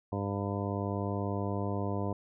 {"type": "harmonic tone", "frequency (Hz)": 100.2, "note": "G2", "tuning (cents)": 38, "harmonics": [1, 2, 3, 4, 5, 6, 7, 9, 10], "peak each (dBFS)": [-34, -37, -39, -40, -41, -42, -42, -44, -44], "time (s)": [0.12, 2.13], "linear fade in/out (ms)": 5, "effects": []}